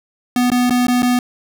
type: tone with dropouts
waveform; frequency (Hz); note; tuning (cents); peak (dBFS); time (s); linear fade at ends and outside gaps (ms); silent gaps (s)
square; 246.9; B3; 0; -13; 0.36-1.19; 2; 0.502-0.517 / 0.697-0.706 / 0.869-0.882 / 1.022-1.029
effects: none